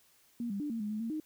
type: tone with pitch steps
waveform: sine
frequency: 236.6 / 199.6 / 294.8 / 228.3 / 209.1 / 214.1 / 228.2 / 309.6 Hz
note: A#3 / G3 / D4 / A#3 / G#3 / A3 / A#3 / D#4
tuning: +26 / +32 / +7 / -36 / +12 / -47 / -37 / -9 cents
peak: -33 dBFS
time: 0.4-1.2 s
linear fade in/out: 2 ms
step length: 100 ms
effects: white hiss -66 dBFS RMS until 1.25 s